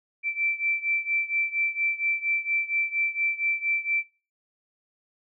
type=beating tone pair; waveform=sine; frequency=2335 / 2339.3 Hz; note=D7 / D7; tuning=-11 / -7 cents; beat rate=4.3 Hz; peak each=-26 / -28 dBFS; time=0.23-4.04 s; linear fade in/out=50 ms; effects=noise-tail reverb RT60 0.4 s tail -26 dB re dry